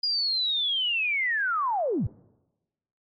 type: linear sweep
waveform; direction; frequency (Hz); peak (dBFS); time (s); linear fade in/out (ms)
sine; down; 4910 to 72.5; -23; 0.03-2.07; 5
effects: noise-tail reverb RT60 1.0 s tail -23 dB re dry + MP3 32 kbps